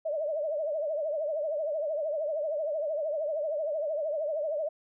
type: tone with vibrato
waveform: sine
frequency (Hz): 610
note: D#5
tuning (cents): -34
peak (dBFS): -28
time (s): 0.05-4.69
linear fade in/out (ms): 10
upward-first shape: triangle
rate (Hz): 13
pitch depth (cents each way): 140
effects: none